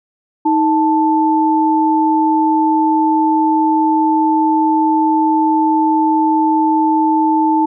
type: tone pair together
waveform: sine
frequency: 314.9 / 880 Hz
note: D#4 / A5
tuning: +21 / 0 cents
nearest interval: octave + tritone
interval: 1779 cents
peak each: -13 dBFS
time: 0.45-7.66 s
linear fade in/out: 10 ms
effects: none